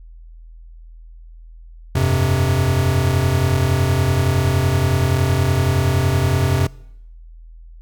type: chord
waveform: square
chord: F suspended second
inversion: none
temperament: equal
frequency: 87.31 / 98 / 130.81 Hz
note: F2 / G2 / C3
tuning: 0 / 0 / 0 cents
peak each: -20 / -22 / -18 dBFS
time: 1.95-6.67 s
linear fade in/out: 5 ms
effects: noise-tail reverb RT60 0.8 s tail -23 dB re dry + added 41 Hz sine -37 dBFS peak until 7.81 s